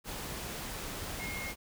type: tone in noise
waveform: sine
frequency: 2147 Hz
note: C7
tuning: 44 cents sharp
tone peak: -39 dBFS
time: 1.18-1.54 s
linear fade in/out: 50 ms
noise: pink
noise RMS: -40 dBFS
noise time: 0.04-1.56 s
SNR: -2 dB
effects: none